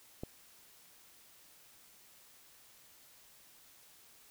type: click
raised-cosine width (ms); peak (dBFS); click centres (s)
2; -26; 0.235
effects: white hiss -61 dBFS RMS until 4.3 s